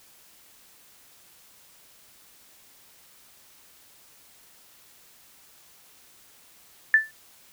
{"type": "tone with exponential decay", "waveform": "sine", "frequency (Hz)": 1760, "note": "A6", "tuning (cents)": 0, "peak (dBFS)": -10, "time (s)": [6.94, 7.11], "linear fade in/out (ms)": 1, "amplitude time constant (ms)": 35, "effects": ["white hiss -55 dBFS RMS until 7.52 s"]}